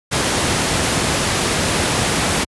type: noise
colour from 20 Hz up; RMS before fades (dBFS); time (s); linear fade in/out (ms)
pink; -17; 0.11-2.45; 20
effects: high-pass 80 Hz 12 dB/octave + resampled to 24000 Hz